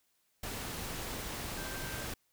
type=tone in noise; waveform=sine; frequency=1568 Hz; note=G6; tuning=in tune; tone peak=-46 dBFS; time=1.57-2.05 s; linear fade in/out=5 ms; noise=pink; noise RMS=-40 dBFS; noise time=0.43-2.14 s; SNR=-9 dB; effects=white hiss -75 dBFS RMS until 2.32 s

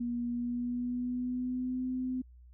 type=tone with pitch glide; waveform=sine; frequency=239.6 to 255.3 Hz; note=A#3 to C4; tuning=+48 to -42 cents; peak=-31 dBFS; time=0-2.22 s; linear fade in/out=10 ms; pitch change=+110 cents; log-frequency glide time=0.29-1.86 s; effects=added 61 Hz sine -52 dBFS peak until 2.53 s

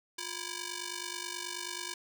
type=ring-modulated tone; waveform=5% pulse; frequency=659.3 Hz; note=E5; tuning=in tune; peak=-23 dBFS; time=0.18-1.94 s; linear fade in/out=5 ms; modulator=305 Hz; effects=10-bit

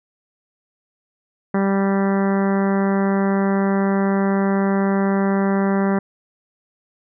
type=harmonic tone; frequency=196 Hz; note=G3; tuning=in tune; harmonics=1 / 2 / 3 / 4 / 5 / 6 / 7 / 8 / 9 / 10; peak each=-17 / -23 / -27 / -29 / -31 / -33 / -34 / -35 / -36 / -37 dBFS; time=1.54-5.99 s; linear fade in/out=5 ms; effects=none

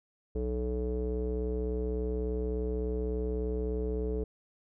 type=tone with low-pass filter; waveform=square; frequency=61.74 Hz; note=B1; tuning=in tune; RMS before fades=-32 dBFS; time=0.35-4.24 s; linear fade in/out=5 ms; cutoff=440 Hz; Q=5.9; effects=none

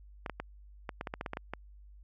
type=clicks; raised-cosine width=0.5 ms; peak=-21 dBFS; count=12; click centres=0.262 / 0.297 / 0.4 / 0.892 / 1.011 / 1.072 / 1.139 / 1.211 / 1.262 / 1.334 / 1.371 / 1.536 s; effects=added 50 Hz sine -51 dBFS peak until 2.03 s

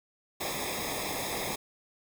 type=noise with comb filter; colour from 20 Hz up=pink; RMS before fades=-34 dBFS; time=0.4-1.56 s; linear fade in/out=10 ms; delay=0.68 ms; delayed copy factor=-0.85; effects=none

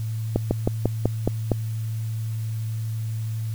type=slowing click train; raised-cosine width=2 ms; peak=-6 dBFS; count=7; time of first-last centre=0.36-1.517 s; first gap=150 ms; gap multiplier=1.1; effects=added 111 Hz sine -25 dBFS peak until 3.54 s + white hiss -48 dBFS RMS until 3.54 s

